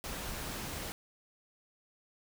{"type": "noise", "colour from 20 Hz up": "pink", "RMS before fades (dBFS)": -40, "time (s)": [0.04, 0.92], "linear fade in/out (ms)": 0, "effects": []}